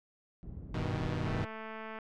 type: low-pass noise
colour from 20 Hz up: pink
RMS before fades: -43 dBFS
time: 0.43-1.45 s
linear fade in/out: 0 ms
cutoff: 210 Hz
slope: 12 dB/octave
type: chord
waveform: sawtooth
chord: G augmented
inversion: none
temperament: equal with one note detuned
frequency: 98 / 123.47 / 157.28 Hz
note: G2 / B2 / D#3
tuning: 0 / 0 / +19 cents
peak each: -33 dBFS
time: 0.74-1.45 s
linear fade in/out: 5 ms
type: click train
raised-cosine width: 0.5 ms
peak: -29 dBFS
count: 161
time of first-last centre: 1.26-1.987 s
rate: 220 Hz
effects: low-pass 4000 Hz 12 dB/octave